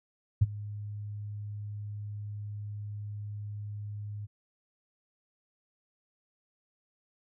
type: tone with ADSR envelope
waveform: sine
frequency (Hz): 103.83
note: G#2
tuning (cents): 0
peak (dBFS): -16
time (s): 0.41-4.27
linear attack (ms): 12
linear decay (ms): 31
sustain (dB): -20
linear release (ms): 26
effects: none